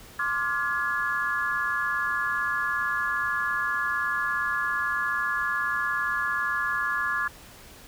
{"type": "chord", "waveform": "sine", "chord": "D half-diminished seventh", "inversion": "third", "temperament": "just", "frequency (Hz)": [1057.2, 1174.7, 1409.6, 1691.5], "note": ["C6", "D6", "F6", "Ab6"], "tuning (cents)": [18, 0, 16, 31], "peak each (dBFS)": [-33, -31, -31, -27], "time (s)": [0.19, 7.28], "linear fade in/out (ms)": 5, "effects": ["pink hiss -48 dBFS RMS until 7.87 s"]}